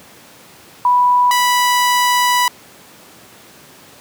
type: tone pair in turn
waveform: sine / sawtooth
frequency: 985 / 985 Hz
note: B5 / B5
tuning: -5 / -5 cents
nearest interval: unison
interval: 0 cents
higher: neither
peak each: -9 / -8 dBFS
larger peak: second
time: 0.85-1.31 / 1.31-2.48 s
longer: second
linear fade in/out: 2 ms
effects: pink hiss -42 dBFS RMS until 4 s + high-pass 150 Hz 12 dB/octave